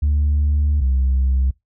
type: tone pair in turn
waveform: sine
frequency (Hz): 73.42 / 65.5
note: D2 / C2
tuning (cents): 0 / +2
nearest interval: major second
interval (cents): 198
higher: first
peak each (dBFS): -12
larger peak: neither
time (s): 0.02-0.81 / 0.81-1.51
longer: first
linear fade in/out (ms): 10
effects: noise-tail reverb RT60 0.2 s tail -26 dB re dry + tanh soft clip ceiling -12 dBFS